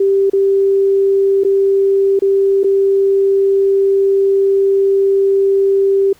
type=tone with dropouts; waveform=sine; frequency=392 Hz; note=G4; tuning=in tune; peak=-9 dBFS; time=0-6.13 s; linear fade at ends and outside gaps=5 ms; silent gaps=0.299-0.332 / 1.437-1.447 / 2.192-2.22 / 2.634-2.642 s; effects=pink hiss -49 dBFS RMS until 6.19 s